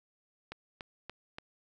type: click train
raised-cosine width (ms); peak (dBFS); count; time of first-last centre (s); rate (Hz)
0.3; -25; 4; 0.52-1.385; 3.47
effects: none